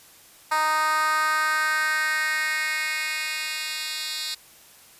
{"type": "tone with high-pass filter sweep", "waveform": "10% pulse", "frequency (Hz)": 310, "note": "D#4", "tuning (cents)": -6, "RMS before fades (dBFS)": -25, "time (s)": [0.51, 4.35], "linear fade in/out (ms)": 10, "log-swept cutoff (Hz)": [1000, 3600], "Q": 2.9, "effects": ["white hiss -51 dBFS RMS until 4.99 s", "resampled to 32000 Hz"]}